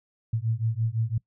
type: beating tone pair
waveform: sine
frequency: 110 / 115.9 Hz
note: A2 / A#2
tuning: 0 / -10 cents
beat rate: 5.9 Hz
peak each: -27 dBFS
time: 0.33-1.18 s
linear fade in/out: 5 ms
effects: noise-tail reverb RT60 0.1 s tail -23 dB re dry